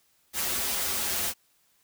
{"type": "noise with comb filter", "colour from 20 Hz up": "white", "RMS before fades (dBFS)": -29, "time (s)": [0.33, 1.34], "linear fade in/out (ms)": 50, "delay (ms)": 6.6, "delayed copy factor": -0.75, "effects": ["white hiss -67 dBFS RMS until 1.83 s"]}